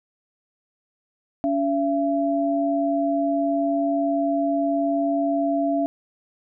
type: tone pair together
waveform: sine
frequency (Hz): 283.7 / 674.8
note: C#4 / E5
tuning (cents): +40 / +40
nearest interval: octave + minor third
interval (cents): 1500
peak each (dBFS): -22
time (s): 1.44-5.86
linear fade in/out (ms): 0
effects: none